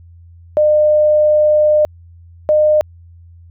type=tone pair in turn; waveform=sine; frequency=605 / 608.5 Hz; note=D#5 / D#5; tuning=-49 / -39 cents; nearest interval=unison; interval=10 cents; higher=second; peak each=-8 dBFS; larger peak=neither; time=0.57-1.85 / 2.49-2.81 s; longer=first; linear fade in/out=0 ms; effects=added 85 Hz sine -38 dBFS peak until 3.5 s